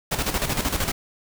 pink noise with tremolo, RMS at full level -23 dBFS, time 0.11-0.92 s, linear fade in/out 10 ms, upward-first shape square, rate 13 Hz, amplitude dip 60%, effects none

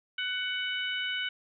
harmonic tone, 746 Hz, F#5, 14 cents sharp, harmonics 2 / 3 / 4 / 5, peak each -34 / -37 / -33 / -44 dBFS, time 0.18-1.29 s, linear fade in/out 5 ms, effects none

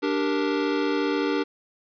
square chord, G minor, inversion second, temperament equal, 293.7 / 392 / 466.2 Hz, D4 / G4 / Bb4, 0 / 0 / 0 cents, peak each -26 / -28 / -29 dBFS, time 0.02-1.44 s, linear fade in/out 20 ms, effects resampled to 11025 Hz + 9-bit

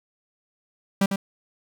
45% pulse tone with echo, 196.1 Hz, G3, 1 cent sharp, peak -17 dBFS, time 1.01-1.06 s, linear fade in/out 5 ms, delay 100 ms, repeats 1, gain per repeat -6 dB, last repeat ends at 1.16 s, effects none

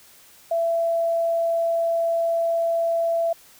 sine tone, 669 Hz, E5, 25 cents sharp, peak -19 dBFS, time 0.51-3.33 s, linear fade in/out 5 ms, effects white hiss -51 dBFS RMS until 3.59 s

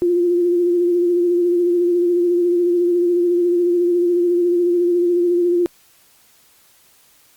sine tone with vibrato, 350 Hz, F4, 4 cents sharp, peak -13 dBFS, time 0.02-5.66 s, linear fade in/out 0 ms, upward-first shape sine, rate 14 Hz, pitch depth 32 cents each way, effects white hiss -53 dBFS RMS until 7.36 s + Opus 48 kbps

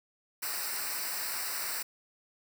white noise with comb filter, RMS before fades -35 dBFS, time 0.42-1.83 s, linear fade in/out 10 ms, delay 0.3 ms, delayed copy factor -0.85, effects none

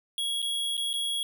square tone with dropouts, 3322 Hz, G#7, in tune, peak -28 dBFS, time 0.18-1.23 s, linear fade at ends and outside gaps 1 ms, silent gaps 0.419-0.426 / 0.769-0.777 / 0.931-0.938 s, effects none

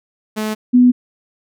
sawtooth / sine tone pair in turn, 215.4 / 247.6 Hz, A3 / B3, -37 / +5 cents, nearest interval major second, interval 242 cents, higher second, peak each -15 / -6 dBFS, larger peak second, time 0.36-0.55 / 0.73-0.92 s, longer neither, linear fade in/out 20 ms, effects none

